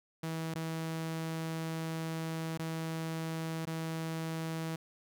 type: tone with dropouts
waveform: sawtooth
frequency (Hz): 162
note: E3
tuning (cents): -30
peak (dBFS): -31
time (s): 0.23-4.76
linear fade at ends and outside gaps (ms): 5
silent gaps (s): 0.541-0.554 / 2.576-2.593 / 3.654-3.67
effects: none